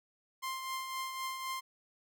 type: tone with tremolo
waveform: sawtooth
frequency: 1051 Hz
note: C6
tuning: 7 cents sharp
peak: -31 dBFS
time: 0.42-1.61 s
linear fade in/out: 20 ms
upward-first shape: triangle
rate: 3.9 Hz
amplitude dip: 50%
effects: none